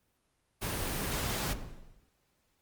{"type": "noise", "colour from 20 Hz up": "pink", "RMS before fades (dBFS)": -34, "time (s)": [0.61, 1.54], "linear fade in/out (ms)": 20}
{"type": "noise with exponential decay", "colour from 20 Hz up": "brown", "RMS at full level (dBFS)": -30, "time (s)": [1.49, 2.09], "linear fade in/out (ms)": 2, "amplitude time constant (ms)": 130}
{"effects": ["pink hiss -75 dBFS RMS until 2.61 s", "Opus 32 kbps"]}